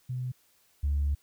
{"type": "tone pair in turn", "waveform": "sine", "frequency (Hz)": [126.4, 71.61], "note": ["B2", "D2"], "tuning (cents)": [41, -43], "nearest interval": "minor seventh", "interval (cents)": 984, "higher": "first", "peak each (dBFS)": [-30, -23], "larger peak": "second", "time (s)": [[0.09, 0.32], [0.83, 1.15]], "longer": "second", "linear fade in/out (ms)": 10, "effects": ["tanh soft clip ceiling -21 dBFS", "white hiss -66 dBFS RMS until 1.22 s"]}